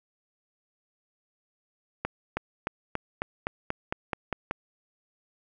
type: accelerating click train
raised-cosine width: 0.5 ms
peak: -13 dBFS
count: 11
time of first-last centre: 2.05-4.511 s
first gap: 320 ms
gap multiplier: 0.94
effects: none